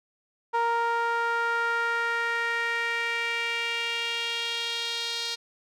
sawtooth tone with band-pass filter sweep, 466.2 Hz, A#4, in tune, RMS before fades -28 dBFS, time 0.53-5.36 s, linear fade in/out 20 ms, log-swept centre 1000 to 4200 Hz, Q 2.8, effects none

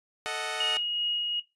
10% pulse chord, D# diminished, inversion second, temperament equal, 440 / 622.3 / 740 Hz, A4 / D#5 / F#5, 0 / 0 / 0 cents, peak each -28 / -27 / -26 dBFS, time 0.26-0.77 s, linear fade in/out 0 ms
sine tone with tremolo, 2882 Hz, F#7, 46 cents flat, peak -24 dBFS, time 0.6-1.4 s, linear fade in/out 5 ms, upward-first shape sine, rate 2.6 Hz, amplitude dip 25%
effects noise-tail reverb RT60 0.2 s tail -17 dB re dry + resampled to 22050 Hz

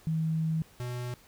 sine / square tone pair in turn, 160 / 123.07 Hz, D#3 / B2, +49 / -6 cents, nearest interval perfect fourth, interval 455 cents, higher first, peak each -26 / -34 dBFS, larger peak first, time 0.07-0.62 / 0.8-1.14 s, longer first, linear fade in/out 0 ms, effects pink hiss -58 dBFS RMS until 1.27 s

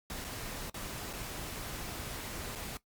pink noise with dropouts, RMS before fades -41 dBFS, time 0.1-2.77 s, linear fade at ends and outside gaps 1 ms, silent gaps 0.243-0.247 / 0.698-0.743 / 1.13-1.134 / 2.552-2.557 s, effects noise-tail reverb RT60 0.1 s tail -17 dB re dry + Opus 48 kbps

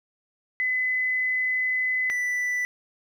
sine / triangle tone pair in turn, 2017 / 1980.1 Hz, B6 / B6, +36 / +4 cents, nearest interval unison, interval 32 cents, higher first, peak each -22 dBFS, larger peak neither, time 0.6-2.1 / 2.1-2.65 s, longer first, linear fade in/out 0 ms, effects 10-bit

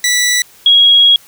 15% pulse / sine tone pair in turn, 1966 / 3306 Hz, B6 / G#7, -8 / -9 cents, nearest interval major sixth, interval 899 cents, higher second, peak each -4 dBFS, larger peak neither, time 0.04-0.42 / 0.66-1.16 s, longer second, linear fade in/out 2 ms, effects white hiss -43 dBFS RMS until 1.27 s

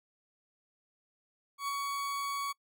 40% pulse tone with ADSR envelope, 1123 Hz, C#6, 22 cents sharp, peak -30 dBFS, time 1.58-2.53 s, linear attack 100 ms, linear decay 16 ms, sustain -2 dB, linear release 18 ms, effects noise-tail reverb RT60 0.1 s tail -24 dB re dry

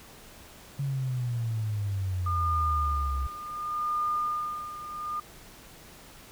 sine exponential sweep, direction down, 141.3 to 65 Hz, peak -27 dBFS, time 0.79-3.27 s, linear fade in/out 5 ms
sine tone with tremolo, 1213 Hz, D#6, 44 cents flat, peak -25 dBFS, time 2.26-5.2 s, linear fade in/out 5 ms, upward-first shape sine, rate 0.69 Hz, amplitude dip 75%
effects pink hiss -50 dBFS RMS until 6.31 s

